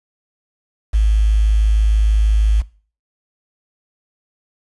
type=tone with quantisation; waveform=sine; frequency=53.1 Hz; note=G#1; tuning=39 cents sharp; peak=-10 dBFS; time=0.93-2.62 s; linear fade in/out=20 ms; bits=6; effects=noise-tail reverb RT60 0.4 s tail -20 dB re dry + resampled to 24000 Hz